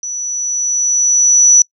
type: tone with level ramp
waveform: sine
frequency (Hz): 5920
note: F#8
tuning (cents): 0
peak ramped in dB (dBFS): -20 to -3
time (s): 0.03-1.62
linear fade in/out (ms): 2
effects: noise-tail reverb RT60 0.1 s tail -25 dB re dry